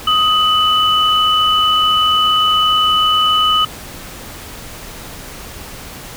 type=tone pair together; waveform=sine; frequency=1252.8 / 2986 Hz; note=D#6 / F#7; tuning=+11 / +15 cents; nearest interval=octave + minor third; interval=1504 cents; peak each=-13 dBFS; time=0.07-3.65 s; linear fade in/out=5 ms; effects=pink hiss -32 dBFS RMS until 6.16 s